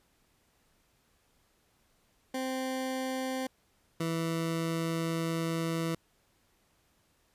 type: tone pair in turn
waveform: 20% pulse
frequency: 260.7 / 164.56 Hz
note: C4 / E3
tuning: -6 / -3 cents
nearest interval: minor sixth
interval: 797 cents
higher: first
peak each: -27 / -25 dBFS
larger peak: second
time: 2.34-3.47 / 4-5.95 s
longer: second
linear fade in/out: 5 ms
effects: pink hiss -70 dBFS RMS until 7.34 s + resampled to 32000 Hz